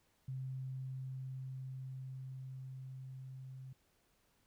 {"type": "tone with level ramp", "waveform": "sine", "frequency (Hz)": 131.2, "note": "C3", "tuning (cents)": 5, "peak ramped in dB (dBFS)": [-39, -47], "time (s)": [0.28, 3.73], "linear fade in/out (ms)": 5, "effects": ["pink hiss -75 dBFS RMS until 4.46 s"]}